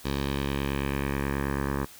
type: tone with low-pass filter sweep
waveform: 10% pulse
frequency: 69.3 Hz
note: C#2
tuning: in tune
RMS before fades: -29 dBFS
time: 0.04-1.86 s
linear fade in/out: 20 ms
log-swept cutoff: 4400 to 1400 Hz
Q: 1.9
effects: white hiss -49 dBFS RMS until 1.99 s